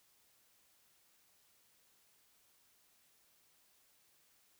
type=silence; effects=white hiss -71 dBFS RMS until 4.59 s